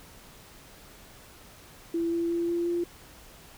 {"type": "tone with pitch steps", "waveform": "sine", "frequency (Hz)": [335.4, 337.9, 340.5, 343, 345.6], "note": ["E4", "E4", "F4", "F4", "F4"], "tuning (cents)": [30, 43, -44, -31, -18], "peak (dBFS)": -25, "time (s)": [1.94, 2.84], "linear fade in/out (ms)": 5, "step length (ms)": 180, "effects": ["pink hiss -51 dBFS RMS until 3.57 s"]}